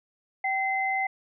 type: tone pair together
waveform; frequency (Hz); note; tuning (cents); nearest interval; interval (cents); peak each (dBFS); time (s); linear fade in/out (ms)
sine; 771.3 / 2059; G5 / C7; -28 / -28; octave + perfect fourth; 1700; -27; 0.44-1.07; 5
effects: none